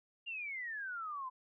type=exponential sweep; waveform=sine; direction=down; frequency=2838 to 1000 Hz; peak=-39 dBFS; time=0.26-1.3 s; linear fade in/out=20 ms; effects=none